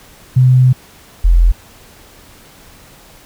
sine tone pair in turn, 127.8 / 42.78 Hz, C3 / F1, -40 / -35 cents, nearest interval octave + perfect fifth, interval 1895 cents, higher first, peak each -5 dBFS, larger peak neither, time 0.36-0.73 / 1.24-1.52 s, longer first, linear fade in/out 10 ms, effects pink hiss -42 dBFS RMS until 3.25 s

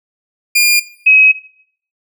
sawtooth / sine tone pair in turn, 2413 / 2546 Hz, D7 / D#7, +46 / +39 cents, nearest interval minor second, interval 93 cents, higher second, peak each -4 dBFS, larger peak neither, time 0.55-0.8 / 1.06-1.32 s, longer second, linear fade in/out 10 ms, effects noise-tail reverb RT60 0.6 s tail -17 dB re dry

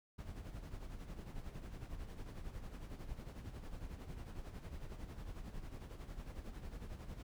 brown noise with tremolo, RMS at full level -45 dBFS, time 0.18-7.23 s, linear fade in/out 10 ms, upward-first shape sine, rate 11 Hz, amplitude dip 60%, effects none

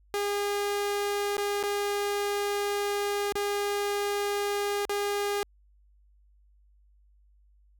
sawtooth tone with dropouts, 407 Hz, G#4, 35 cents flat, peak -23 dBFS, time 0.14-5.43 s, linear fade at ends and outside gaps 0 ms, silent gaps 1.368-1.38 / 1.628-1.637 / 3.323-3.355 / 4.852-4.895 s, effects added 50 Hz sine -58 dBFS peak until 7.79 s

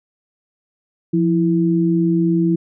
sine tone pair together, 173.19 / 329.6 Hz, F3 / E4, -14 / 0 cents, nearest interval major seventh, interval 1114 cents, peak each -16 dBFS, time 1.13-2.56 s, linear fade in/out 10 ms, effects none

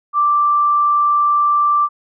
sine tone, 1174.7 Hz, D6, in tune, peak -11 dBFS, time 0.13-1.89 s, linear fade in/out 50 ms, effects none

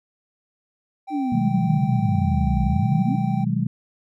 triangle tone, 779 Hz, G5, 11 cents flat, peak -28 dBFS, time 1.07-3.45 s, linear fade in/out 20 ms
sine exponential two-way sweep, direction down then up, 308.2 to 58.3 to 308.2 Hz, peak -21 dBFS, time 1.1-3.17 s, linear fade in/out 50 ms, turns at 2.64 s
sine chord, G# minor seventh, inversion first, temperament just, 124.59 / 155.74 / 186.89 / 207.7 Hz, B2 / D#3 / F#3 / G#3, +16 / +2 / +18 / 0 cents, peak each -25 dBFS, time 1.32-3.67 s, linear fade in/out 5 ms
effects none

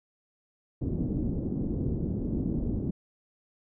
white low-pass noise, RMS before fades -30 dBFS, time 0.81-2.91 s, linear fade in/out 10 ms, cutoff 310 Hz, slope 24 dB/octave, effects none

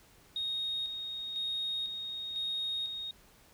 sine tone with tremolo, 3729 Hz, A#7, in tune, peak -31 dBFS, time 0.36-3.11 s, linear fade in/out 2 ms, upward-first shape square, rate 1 Hz, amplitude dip 45%, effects tanh soft clip ceiling -27 dBFS + pink hiss -61 dBFS RMS until 3.53 s

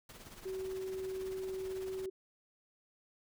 pink noise with tremolo, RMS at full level -50 dBFS, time 0.09-2.06 s, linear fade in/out 2 ms, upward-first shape triangle, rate 18 Hz, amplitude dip 65%
sine tone, 378.4 Hz, F#4, 39 cents sharp, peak -37 dBFS, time 0.45-2.1 s, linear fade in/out 10 ms
effects none

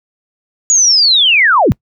sine linear sweep, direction down, 6840 to 72.4 Hz, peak -6 dBFS, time 0.7-1.72 s, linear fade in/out 0 ms, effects noise-tail reverb RT60 0.1 s tail -24 dB re dry

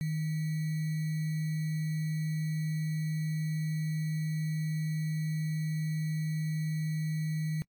sine tone with sample-and-hold, 156.5 Hz, D#3, 10 cents sharp, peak -29 dBFS, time 0.01-7.62 s, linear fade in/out 0 ms, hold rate 2100 Hz, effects noise-tail reverb RT60 0.1 s tail -26 dB re dry + AAC 64 kbps

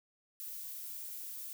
violet noise, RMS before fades -44 dBFS, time 0.4-1.53 s, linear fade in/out 0 ms, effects none

